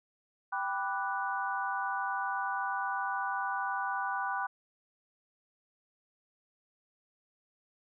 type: chord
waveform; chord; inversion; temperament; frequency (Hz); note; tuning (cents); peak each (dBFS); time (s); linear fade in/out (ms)
sine; G major seventh; none; equal; 784 / 987.8 / 1174.7 / 1480; G5 / B5 / D6 / F#6; 0 / 0 / 0 / 0; -36 / -36 / -38 / -36; 0.52-4.47; 10
effects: none